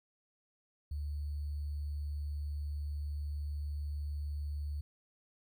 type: tone with sample-and-hold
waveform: sine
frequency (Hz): 73.3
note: D2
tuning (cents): -3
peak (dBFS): -35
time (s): 0.91-4.81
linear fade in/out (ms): 5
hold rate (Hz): 4410
effects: none